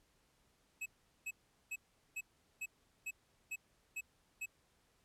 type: tone bursts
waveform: square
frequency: 2573 Hz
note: E7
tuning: 43 cents flat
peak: -40 dBFS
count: 9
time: 0.81-4.46 s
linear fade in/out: 10 ms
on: 50 ms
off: 400 ms
effects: pink hiss -74 dBFS RMS until 5.04 s + low-pass 12000 Hz 12 dB/octave